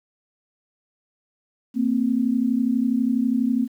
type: tone pair together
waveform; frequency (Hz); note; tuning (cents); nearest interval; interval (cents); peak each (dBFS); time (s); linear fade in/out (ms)
sine; 229.4 / 261.6; A#3 / C4; -28 / 0; major second; 228; -21; 1.74-3.68; 50
effects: 9-bit